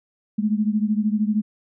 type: beating tone pair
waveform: sine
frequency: 208.6 / 221.6 Hz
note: G#3 / A3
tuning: +8 / +13 cents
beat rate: 13 Hz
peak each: -20 / -23 dBFS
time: 0.38-1.42 s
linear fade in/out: 10 ms
effects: none